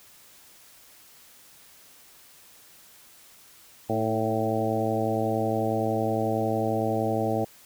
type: harmonic tone with a mistuned harmonic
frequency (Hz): 110.9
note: A2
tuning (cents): +14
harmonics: 1 / 2 / 3 / 4 / 5 / 6 / 7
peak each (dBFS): -31 / -31 / -31 / -31 / -31 / -31 / -31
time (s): 3.89-7.45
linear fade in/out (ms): 10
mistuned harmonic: 3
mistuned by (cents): -32
effects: white hiss -53 dBFS RMS until 7.65 s